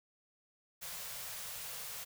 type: band-stop noise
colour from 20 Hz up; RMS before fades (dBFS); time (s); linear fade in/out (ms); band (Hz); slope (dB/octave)
white; -44; 0.81-2.05; 20; 200 to 430; 96
effects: none